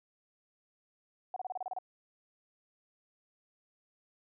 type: tone bursts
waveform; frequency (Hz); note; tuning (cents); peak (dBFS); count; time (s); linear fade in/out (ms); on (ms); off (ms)
sine; 744; F#5; +9; -34; 9; 1.34-1.787; 2; 23; 30
effects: none